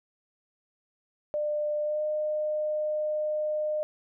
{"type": "tone with pitch glide", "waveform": "sine", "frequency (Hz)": [598, 608.8], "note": ["D5", "D#5"], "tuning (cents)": [31, -38], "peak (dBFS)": -26, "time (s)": [1.34, 3.83], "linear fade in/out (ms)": 0, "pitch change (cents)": 31, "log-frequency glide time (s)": [1.8, 2.03], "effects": []}